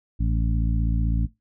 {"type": "harmonic tone with a mistuned harmonic", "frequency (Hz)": 55.8, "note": "A1", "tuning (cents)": 25, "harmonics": [1, 2, 3, 4, 5], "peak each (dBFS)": [-21, -27, -31, -33, -35], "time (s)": [0.19, 1.27], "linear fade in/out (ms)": 20, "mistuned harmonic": 5, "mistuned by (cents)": 26, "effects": ["noise-tail reverb RT60 0.2 s tail -19 dB re dry"]}